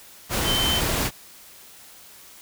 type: tone in noise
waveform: sine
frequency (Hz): 3083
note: G7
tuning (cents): -29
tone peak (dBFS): -22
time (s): 0.44-0.82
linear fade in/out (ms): 50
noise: pink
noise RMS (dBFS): -24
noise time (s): 0.29-1.11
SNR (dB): -1
effects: white hiss -47 dBFS RMS until 2.41 s